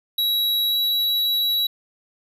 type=tone with pitch glide; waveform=square; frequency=3880 to 3902 Hz; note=B7 to B7; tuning=-31 to -22 cents; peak=-19 dBFS; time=0.18-1.67 s; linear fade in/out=5 ms; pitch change=+9 cents; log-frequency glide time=0.69-0.76 s; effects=none